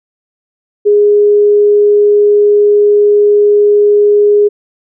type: tone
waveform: sine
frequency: 413.5 Hz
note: G#4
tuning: 8 cents flat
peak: -4 dBFS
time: 0.85-4.49 s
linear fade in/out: 20 ms
effects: none